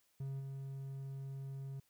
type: tone with level steps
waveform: triangle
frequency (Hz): 136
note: C#3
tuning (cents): -33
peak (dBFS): -37 / -40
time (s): 0.2-1.8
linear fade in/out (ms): 5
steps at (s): 0.39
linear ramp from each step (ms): 20
effects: white hiss -75 dBFS RMS until 1.89 s